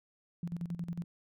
sine tone with tremolo, 171.2 Hz, F3, 34 cents flat, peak -33 dBFS, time 0.43-1.04 s, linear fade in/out 2 ms, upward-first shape square, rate 11 Hz, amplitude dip 75%, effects none

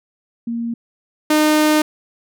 sine / sawtooth tone pair in turn, 233.1 / 305.7 Hz, A#3 / D#4, 0 / -30 cents, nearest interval perfect fourth, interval 470 cents, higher second, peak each -20 / -8 dBFS, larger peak second, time 0.47-0.74 / 1.3-1.82 s, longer second, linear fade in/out 5 ms, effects none

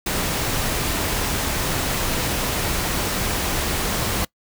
pink noise, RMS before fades -23 dBFS, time 0.06-4.25 s, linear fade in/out 5 ms, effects noise-tail reverb RT60 0.1 s tail -23 dB re dry

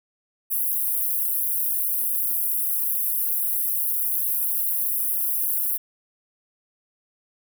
pink high-pass noise, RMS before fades -24 dBFS, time 0.5-5.78 s, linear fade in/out 20 ms, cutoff 11000 Hz, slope 48 dB/octave, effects none

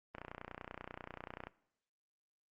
click train, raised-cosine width 0.5 ms, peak -29 dBFS, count 41, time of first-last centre 0.15-1.47 s, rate 30.3 Hz, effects noise-tail reverb RT60 0.7 s tail -19 dB re dry + Opus 24 kbps

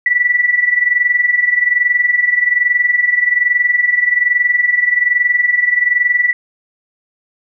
sine tone with amplitude modulation, 1960 Hz, B6, 14 cents flat, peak -7 dBFS, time 0.06-6.33 s, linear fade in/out 2 ms, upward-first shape sine, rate 21.2 Hz, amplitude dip 75%, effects none

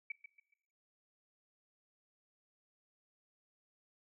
sine tone with echo, 2291 Hz, D7, 44 cents flat, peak -37 dBFS, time 0.1-0.12 s, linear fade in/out 5 ms, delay 140 ms, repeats 3, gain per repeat -10 dB, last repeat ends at 0.54 s, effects noise-tail reverb RT60 0.9 s tail -21 dB re dry

